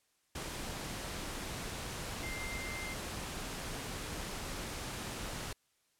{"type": "tone in noise", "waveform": "sine", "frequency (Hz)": 2093, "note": "C7", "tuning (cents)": 0, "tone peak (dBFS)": -42, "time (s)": [2.23, 2.94], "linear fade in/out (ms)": 5, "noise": "pink", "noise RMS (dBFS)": -41, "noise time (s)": [0.35, 5.53], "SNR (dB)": -4, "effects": ["white hiss -75 dBFS RMS until 5.99 s", "low-pass 11000 Hz 12 dB/octave"]}